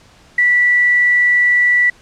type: tone with quantisation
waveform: sine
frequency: 1959 Hz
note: B6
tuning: 15 cents flat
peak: -9 dBFS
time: 0.38-1.9 s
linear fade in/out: 5 ms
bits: 6
effects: pink hiss -47 dBFS RMS until 2.01 s + low-pass 7000 Hz 12 dB/octave